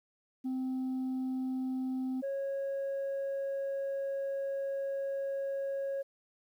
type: tone pair in turn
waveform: sine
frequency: 259.2 / 549.2 Hz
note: C4 / C#5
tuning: -16 / -16 cents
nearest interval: octave + minor second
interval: 1300 cents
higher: second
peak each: -29 / -30 dBFS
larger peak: first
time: 0.44-2.22 / 2.22-6.03 s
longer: second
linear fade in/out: 20 ms
effects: tanh soft clip ceiling -31 dBFS + 11-bit